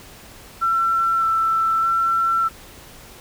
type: tone with vibrato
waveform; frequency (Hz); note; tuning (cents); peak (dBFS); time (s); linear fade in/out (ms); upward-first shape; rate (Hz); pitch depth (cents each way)
sine; 1339; E6; +27; -16; 0.61-2.49; 20; square; 0.82; 11
effects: pink hiss -43 dBFS RMS until 3.2 s